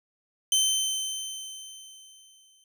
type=tone with exponential decay; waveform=20% pulse; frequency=3086 Hz; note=G7; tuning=28 cents flat; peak=-14 dBFS; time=0.52-2.64 s; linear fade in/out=2 ms; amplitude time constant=460 ms; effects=none